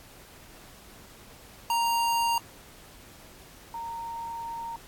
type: tone pair in turn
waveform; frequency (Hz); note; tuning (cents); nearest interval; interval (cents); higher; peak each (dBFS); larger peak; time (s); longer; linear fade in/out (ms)
square / sine; 932.3 / 924.3; A#5 / A#5; 0 / -15; unison; 15; first; -24 / -33; first; 1.7-2.38 / 3.74-4.76; second; 2
effects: pink hiss -51 dBFS RMS until 4.87 s + AAC 64 kbps

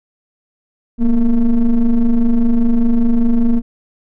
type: ring-modulated tone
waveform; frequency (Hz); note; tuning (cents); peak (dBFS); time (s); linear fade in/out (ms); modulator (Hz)
triangle; 111.5; A2; +23; -4; 0.98-3.62; 50; 124
effects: none

